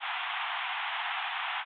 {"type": "band-pass noise", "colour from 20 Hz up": "pink", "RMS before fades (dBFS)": -34, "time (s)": [0, 1.65], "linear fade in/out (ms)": 50, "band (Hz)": [720, 3500], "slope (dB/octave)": 96, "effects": []}